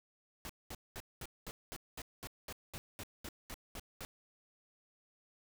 pink noise bursts, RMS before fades -45 dBFS, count 15, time 0.45-4.05 s, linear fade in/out 0 ms, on 44 ms, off 210 ms, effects none

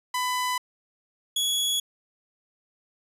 sawtooth tone pair in turn, 1000 / 3364 Hz, B5 / G#7, +21 / +22 cents, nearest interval octave + major sixth, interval 2101 cents, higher second, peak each -21 / -20 dBFS, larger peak second, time 0.14-0.58 / 1.36-1.8 s, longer neither, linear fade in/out 5 ms, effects resampled to 32000 Hz

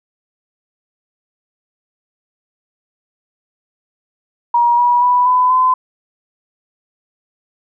sine tone with pitch steps, 952 / 968.6 / 985.6 / 1002.8 / 1020.3 Hz, A#5 / B5 / B5 / B5 / C6, +36 / -34 / -4 / +26 / -44 cents, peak -9 dBFS, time 4.54-5.74 s, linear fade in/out 5 ms, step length 240 ms, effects none

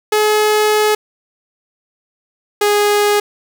sawtooth tone pair in turn, 425.1 / 413.7 Hz, G#4 / G#4, +40 / -7 cents, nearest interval unison, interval 47 cents, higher first, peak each -7 dBFS, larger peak neither, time 0.12-0.95 / 2.61-3.2 s, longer first, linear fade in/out 5 ms, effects none

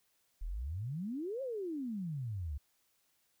sine exponential two-way sweep, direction up then down, 35.05 to 554.4 to 66.6 Hz, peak -36 dBFS, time 0.41-2.58 s, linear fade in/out 10 ms, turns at 1.42 s, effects white hiss -75 dBFS RMS until 3.4 s

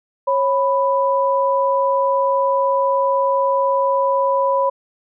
sine tone pair together, 547.1 / 991 Hz, C#5 / B5, -23 / +6 cents, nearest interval minor seventh, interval 1029 cents, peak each -17 dBFS, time 0.27-4.7 s, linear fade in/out 10 ms, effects none

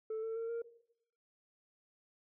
sine tone with pitch steps, 440 / 448.2 / 456.6 / 465.1 Hz, A4 / A4 / A#4 / A#4, 0 / +32 / -36 / -4 cents, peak -33 dBFS, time 0.1-0.62 s, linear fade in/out 5 ms, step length 130 ms, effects noise-tail reverb RT60 0.7 s tail -17 dB re dry + tanh soft clip ceiling -35 dBFS

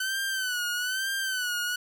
sawtooth tone with vibrato, 1511 Hz, F#6, 36 cents sharp, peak -24 dBFS, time 0-1.76 s, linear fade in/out 5 ms, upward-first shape sine, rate 1.1 Hz, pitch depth 87 cents each way, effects 11-bit

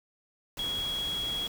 sine tone in noise, 3322 Hz, G#7, in tune, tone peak -30 dBFS, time 0.59-1.47 s, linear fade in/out 2 ms, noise pink, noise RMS -41 dBFS, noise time 0.57-1.48 s, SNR +8 dB, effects none

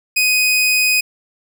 sawtooth tone, 2500 Hz, D#7, 8 cents sharp, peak -9 dBFS, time 0.16-1.01 s, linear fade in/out 10 ms, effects none

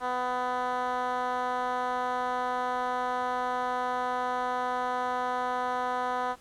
10% pulse tone with band-pass filter, 250 Hz, B3, 21 cents sharp, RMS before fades -30 dBFS, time 0-6.36 s, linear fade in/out 50 ms, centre 890 Hz, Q 1.3, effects pink hiss -57 dBFS RMS until 6.4 s + low-pass 11000 Hz 12 dB/octave

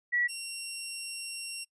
sine / 10% pulse tone pair in turn, 1937 / 2747 Hz, B6 / F7, -34 / -29 cents, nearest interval tritone, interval 605 cents, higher second, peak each -25 / -27 dBFS, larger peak first, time 0.12-0.28 / 0.28-1.65 s, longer second, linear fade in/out 20 ms, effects noise-tail reverb RT60 0.1 s tail -25 dB re dry + resampled to 24000 Hz

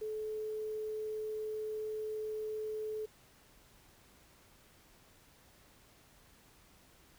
sine tone with quantisation, 431.4 Hz, A4, 34 cents flat, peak -36 dBFS, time 0.01-3.06 s, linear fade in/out 10 ms, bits 10, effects pink hiss -63 dBFS RMS until 7.18 s

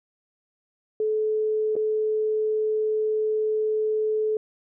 sine tone with dropouts, 431.8 Hz, A4, 33 cents flat, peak -21 dBFS, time 1-4.37 s, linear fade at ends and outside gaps 2 ms, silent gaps 1.755-1.764 s, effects none

